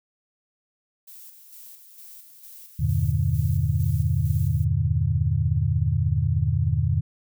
violet noise with tremolo, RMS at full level -44 dBFS, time 1.07-4.65 s, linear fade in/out 10 ms, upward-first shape square, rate 2.2 Hz, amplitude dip 45%
sine chord, E half-diminished seventh, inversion none, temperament just, 82.41 / 98.89 / 118.67 / 148.33 Hz, E2 / G2 / Bb2 / D3, 0 / +16 / +31 / +18 cents, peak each -25 dBFS, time 2.79-7.01 s, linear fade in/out 10 ms
effects none

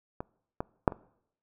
clicks, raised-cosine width 1 ms, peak -21 / -17 / -6 / -24 dBFS, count 4, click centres 0.205 / 0.605 / 0.878 / 0.922 s, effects noise-tail reverb RT60 0.7 s tail -24 dB re dry

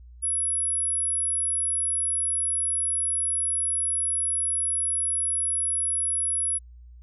sine tone, 10350 Hz, E9, 33 cents flat, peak -23 dBFS, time 0.22-6.59 s, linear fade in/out 20 ms, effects added 60 Hz sine -44 dBFS peak until 7.02 s

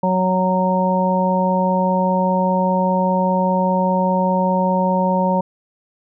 harmonic tone, 185 Hz, F#3, in tune, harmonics 1 / 2 / 3 / 4 / 5, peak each -18 / -30 / -20 / -29 / -19 dBFS, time 0.03-5.41 s, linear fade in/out 5 ms, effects none

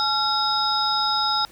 sine tone cluster, 850 / 1366 / 3763 / 5060 Hz, G#5 / F6 / A#7 / D#8, +40 / -39 / +16 / +28 cents, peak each -25 dBFS, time 0-1.45 s, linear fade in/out 0 ms, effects pink hiss -50 dBFS RMS until 1.51 s

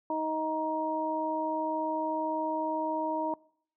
harmonic tone, 313.9 Hz, D#4, 15 cents sharp, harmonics 1 / 2 / 3, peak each -34 / -34 / -31 dBFS, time 0.1-3.34 s, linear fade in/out 2 ms, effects noise-tail reverb RT60 0.6 s tail -24 dB re dry

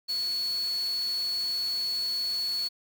sine tone in noise, 4400 Hz, C#8, 14 cents flat, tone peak -27 dBFS, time 0.08-2.69 s, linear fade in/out 20 ms, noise white, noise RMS -44 dBFS, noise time 0.08-2.69 s, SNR +14 dB, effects none

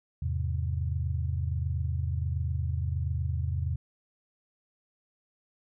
sine chord, E augmented, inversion none, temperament equal, 82.41 / 103.83 / 130.81 Hz, E2 / G#2 / B#2, 0 / 0 / 0 cents, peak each -29 / -35 / -33 dBFS, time 0.22-3.76 s, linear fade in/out 5 ms, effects none

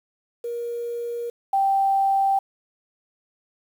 sine tone pair in turn, 473.2 / 782.6 Hz, A#4 / G5, +26 / -3 cents, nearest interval major sixth, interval 871 cents, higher second, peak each -26 / -17 dBFS, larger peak second, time 0.44-1.3 / 1.53-2.39 s, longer neither, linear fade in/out 5 ms, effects 8-bit

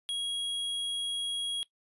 square tone, 3300 Hz, G#7, 12 cents flat, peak -31 dBFS, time 0.09-1.63 s, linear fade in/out 0 ms, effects noise-tail reverb RT60 0.1 s tail -19 dB re dry + resampled to 24000 Hz

